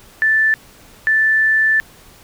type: tone bursts at uneven times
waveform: sine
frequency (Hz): 1760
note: A6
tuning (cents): 0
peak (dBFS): -11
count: 2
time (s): 0.22-0.54 / 1.07-1.8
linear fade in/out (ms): 0
effects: pink hiss -45 dBFS RMS until 2.23 s